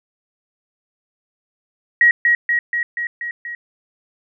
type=tone with echo; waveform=sine; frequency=1900 Hz; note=A#6; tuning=33 cents sharp; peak=-8 dBFS; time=2.01-2.11 s; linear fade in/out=2 ms; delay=240 ms; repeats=6; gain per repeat=-3 dB; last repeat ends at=3.55 s; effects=none